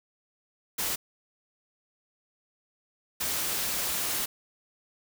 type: noise bursts at uneven times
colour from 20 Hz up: white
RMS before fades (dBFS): -30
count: 2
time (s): 0.78-0.96 / 3.2-4.26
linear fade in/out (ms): 10
effects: none